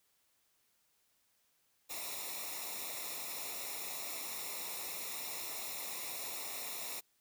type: noise with comb filter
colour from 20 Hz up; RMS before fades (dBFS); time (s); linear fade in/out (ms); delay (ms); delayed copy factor
white; -42; 1.89-7.01; 20; 0.64; -0.8
effects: white hiss -75 dBFS RMS until 7.2 s